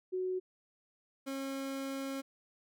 sine / 30% pulse tone pair in turn, 370 / 271.2 Hz, F#4 / C#4, 0 / -38 cents, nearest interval perfect fourth, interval 538 cents, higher first, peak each -32 / -34 dBFS, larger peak first, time 0.12-0.4 / 1.26-2.22 s, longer second, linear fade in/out 20 ms, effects none

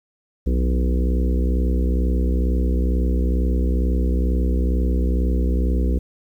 harmonic tone with a mistuned harmonic, 62.2 Hz, B1, 13 cents sharp, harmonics 1 / 3 / 4 / 5 / 6 / 7 / 8, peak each -17 / -27 / -29 / -31 / -33 / -34 / -35 dBFS, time 0.46-5.99 s, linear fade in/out 10 ms, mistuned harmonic 3, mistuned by -76 cents, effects 9-bit

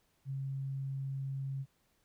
sine tone, 135.8 Hz, C#3, 35 cents flat, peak -35 dBFS, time 0.25-1.66 s, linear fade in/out 50 ms, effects pink hiss -74 dBFS RMS until 2.04 s

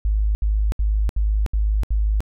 sine tone bursts, 52.3 Hz, G#1, 13 cents sharp, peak -16 dBFS, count 6, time 0.05-2.205 s, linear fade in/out 0 ms, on 300 ms, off 71 ms, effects none

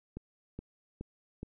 click train, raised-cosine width 3 ms, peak -27 dBFS, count 4, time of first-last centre 0.17-1.431 s, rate 2.38 Hz, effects none

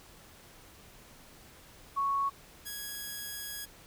sine / 5% pulse tone pair in turn, 1108.7 / 1661.2 Hz, C#6 / G#6, 0 / 0 cents, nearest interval perfect fifth, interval 700 cents, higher second, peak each -27 dBFS, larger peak neither, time 1.96-2.3 / 2.65-3.66 s, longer second, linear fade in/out 20 ms, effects pink hiss -55 dBFS RMS until 3.86 s

